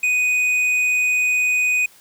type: tone with tanh clipping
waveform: triangle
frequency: 2489 Hz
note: D#7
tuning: in tune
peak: -17 dBFS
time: 0.03-1.86 s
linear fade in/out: 5 ms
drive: 11 dB
effects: white hiss -50 dBFS RMS until 2 s